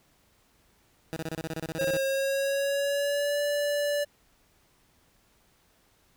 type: tone bursts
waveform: 15% pulse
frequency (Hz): 161.2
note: E3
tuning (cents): -38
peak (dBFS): -25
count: 14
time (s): 1.13-1.968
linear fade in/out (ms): 0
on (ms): 32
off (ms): 30
type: tone with pitch glide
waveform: square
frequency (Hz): 539 to 581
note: C#5 to D5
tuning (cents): -49 to -19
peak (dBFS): -26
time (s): 1.78-4.05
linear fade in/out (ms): 20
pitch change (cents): +130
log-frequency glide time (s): 2.05-3.41
effects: pink hiss -65 dBFS RMS until 6.16 s